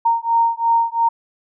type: beating tone pair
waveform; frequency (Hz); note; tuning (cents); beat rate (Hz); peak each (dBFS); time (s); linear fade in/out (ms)
sine; 923 / 925.9; A#5 / A#5; -17 / -12; 2.9; -17; 0.05-1.09; 10
effects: none